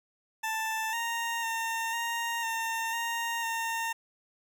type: tone with pitch steps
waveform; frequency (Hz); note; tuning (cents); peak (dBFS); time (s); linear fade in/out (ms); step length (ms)
20% pulse; 883 / 929 / 910 / 932 / 908 / 930 / 913; A5 / A#5 / A#5 / A#5 / A#5 / A#5 / A#5; +6 / -6 / -42 / -1 / -46 / -4 / -36; -25; 0.43-3.93; 10; 500
effects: none